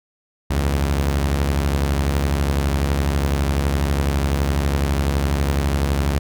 sawtooth beating tone pair, 69.3 / 81.3 Hz, C#2 / E2, 0 / -23 cents, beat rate 12 Hz, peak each -14 / -21 dBFS, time 0.5-6.19 s, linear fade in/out 10 ms, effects none

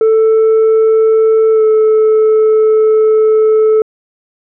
sine tone with pitch glide, 442 to 435.4 Hz, A4 to A4, +8 to -18 cents, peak -3 dBFS, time 0.01-3.82 s, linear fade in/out 2 ms, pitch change -26 cents, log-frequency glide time 1.52-1.63 s, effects tanh soft clip ceiling -5 dBFS

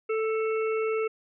harmonic tone with a mistuned harmonic, 440.5 Hz, A4, 2 cents sharp, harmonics 1 / 3 / 5 / 6, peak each -25 / -35 / -39 / -41 dBFS, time 0.09-1.08 s, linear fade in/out 10 ms, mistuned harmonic 6, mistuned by +26 cents, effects none

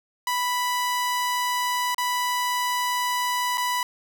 sawtooth tone with dropouts, 987.8 Hz, B5, in tune, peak -19 dBFS, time 0.27-3.83 s, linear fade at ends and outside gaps 2 ms, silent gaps 1.946-1.981 / 3.574-3.579 s, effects none

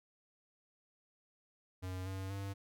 square tone with pitch steps, 92.5 / 95.49 / 98.57 Hz, F#2 / G2 / G2, 0 / -45 / +10 cents, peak -40 dBFS, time 1.82-2.54 s, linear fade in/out 20 ms, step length 240 ms, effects none

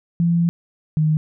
sine tone pair in turn, 170 / 155.02 Hz, F3 / D#3, -46 / -6 cents, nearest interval major second, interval 160 cents, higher first, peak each -14 dBFS, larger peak neither, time 0.2-0.49 / 0.97-1.17 s, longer first, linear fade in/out 0 ms, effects none

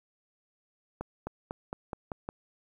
accelerating click train, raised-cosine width 1 ms, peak -21 dBFS, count 7, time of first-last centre 1.01-2.289 s, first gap 260 ms, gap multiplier 0.92, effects 10-bit

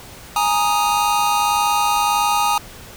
square chord, Ab suspended second, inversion none, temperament equal, 830.6 / 932.3 / 1244.5 Hz, Ab5 / Bb5 / Eb6, 0 / 0 / 0 cents, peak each -20 / -21 / -21 dBFS, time 0.36-2.58 s, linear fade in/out 2 ms, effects pink hiss -39 dBFS RMS until 2.96 s

